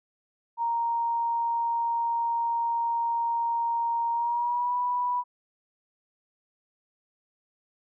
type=tone with pitch glide; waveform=sine; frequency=932.3 to 982 Hz; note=A#5 to B5; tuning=0 to -10 cents; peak=-24 dBFS; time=0.57-5.24 s; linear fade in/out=50 ms; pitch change=+90 cents; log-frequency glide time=4.12-4.75 s; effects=none